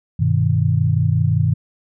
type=chord; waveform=sine; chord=G augmented; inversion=none; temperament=equal; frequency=98 / 123.47 / 155.56 Hz; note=G2 / B2 / D#3; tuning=0 / 0 / 0 cents; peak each=-18 dBFS; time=0.19-1.54 s; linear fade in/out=10 ms; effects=none